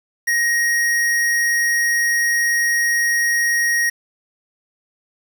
square tone, 1879 Hz, A#6, 13 cents sharp, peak -16 dBFS, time 0.27-3.9 s, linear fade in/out 10 ms, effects 7-bit

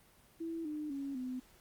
sine tone with pitch steps, 329.6 / 302.2 / 277.2 / 254.2 Hz, E4 / D4 / C#4 / C4, 0 / +50 / 0 / -50 cents, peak -37 dBFS, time 0.4-1.4 s, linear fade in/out 10 ms, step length 250 ms, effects pink hiss -64 dBFS RMS until 1.6 s + Opus 32 kbps

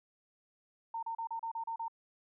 sine tone bursts, 912 Hz, A#5, 38 cents flat, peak -35 dBFS, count 8, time 0.94-1.882 s, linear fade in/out 5 ms, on 88 ms, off 34 ms, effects none

